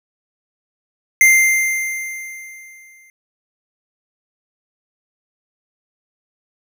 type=tone with exponential decay; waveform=square; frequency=2093 Hz; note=C7; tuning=in tune; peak=-7 dBFS; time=1.21-3.1 s; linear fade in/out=1 ms; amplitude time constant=410 ms; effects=none